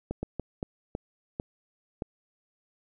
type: slowing click train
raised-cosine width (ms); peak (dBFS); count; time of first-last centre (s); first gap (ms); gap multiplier
2; -18; 7; 0.11-2.022; 120; 1.39
effects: none